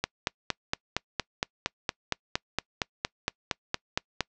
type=click train; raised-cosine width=0.2 ms; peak=-8 dBFS; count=19; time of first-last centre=0.04-4.207 s; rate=4.32 Hz; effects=noise-tail reverb RT60 0.1 s tail -26 dB re dry + low-pass 7000 Hz 12 dB/octave